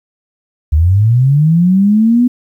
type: linear sweep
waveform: sine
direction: up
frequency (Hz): 71.5 to 250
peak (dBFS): -6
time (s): 0.72-2.28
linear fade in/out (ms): 10
effects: 8-bit